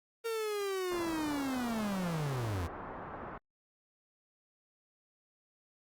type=linear sweep; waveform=45% pulse; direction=down; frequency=462.9 to 77.78 Hz; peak=-33 dBFS; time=0.24-2.68 s; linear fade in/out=20 ms
type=low-pass noise; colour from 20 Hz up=white; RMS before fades=-44 dBFS; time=0.91-3.38 s; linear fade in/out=5 ms; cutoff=1300 Hz; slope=24 dB/octave
effects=Opus 32 kbps